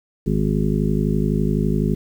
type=harmonic tone; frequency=51.9 Hz; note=G#1; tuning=in tune; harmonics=1 / 2 / 3 / 4 / 5 / 7 / 8; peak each=-24 / -30 / -21 / -22 / -27 / -27 / -29 dBFS; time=0.26-1.95 s; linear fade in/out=10 ms; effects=8-bit